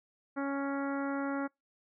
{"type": "harmonic tone", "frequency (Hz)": 277.8, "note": "C#4", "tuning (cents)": 4, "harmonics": [1, 2, 3, 4, 5, 6, 7, 8], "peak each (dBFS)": [-33, -39, -42, -44, -41, -49, -50, -57], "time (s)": [0.36, 1.48], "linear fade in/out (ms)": 20, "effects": ["noise-tail reverb RT60 0.2 s tail -26 dB re dry"]}